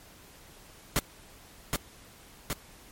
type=noise with echo; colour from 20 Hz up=pink; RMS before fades=-25 dBFS; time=0.96-0.99 s; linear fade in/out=0 ms; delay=770 ms; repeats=2; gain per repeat=-3 dB; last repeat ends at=2.53 s; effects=pink hiss -53 dBFS RMS until 2.91 s + MP3 64 kbps